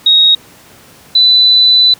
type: tone pair in turn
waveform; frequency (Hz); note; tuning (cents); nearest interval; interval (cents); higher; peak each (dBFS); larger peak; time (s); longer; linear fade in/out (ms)
sine; 3767 / 3991; A#7 / B7; +17 / +17; minor second; 100; second; -4; neither; 0.06-0.35 / 1.15-1.94; second; 5
effects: pink hiss -40 dBFS RMS until 1.99 s + high-pass 100 Hz 12 dB/octave